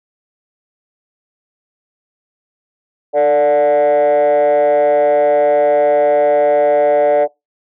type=tone with frequency modulation; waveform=sine; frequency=586 Hz; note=D5; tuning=4 cents flat; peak=-6 dBFS; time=3.13-7.28 s; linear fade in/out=50 ms; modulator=141 Hz; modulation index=0.89; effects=noise-tail reverb RT60 0.2 s tail -24 dB re dry + tanh soft clip ceiling -8 dBFS